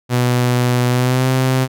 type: tone with pitch glide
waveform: sawtooth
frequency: 123.47 to 129.98 Hz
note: B2 to C3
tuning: 0 to -11 cents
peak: -9 dBFS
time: 0.09-1.68 s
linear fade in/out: 50 ms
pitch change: +89 cents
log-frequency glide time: 0.9-1.28 s
effects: none